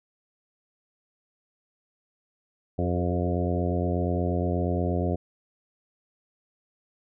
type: harmonic tone with a mistuned harmonic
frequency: 88.4 Hz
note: F2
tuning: 22 cents sharp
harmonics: 1 / 2 / 3 / 4 / 5 / 6 / 7 / 8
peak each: -27 / -30 / -32 / -33 / -34 / -35 / -35 / -36 dBFS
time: 2.78-5.16 s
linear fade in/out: 10 ms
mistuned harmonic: 5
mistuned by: -27 cents
effects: none